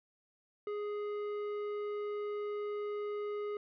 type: tone with tanh clipping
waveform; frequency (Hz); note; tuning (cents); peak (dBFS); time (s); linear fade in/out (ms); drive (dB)
sine; 415.3; G#4; 0; -37; 0.67-3.57; 2; 11
effects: none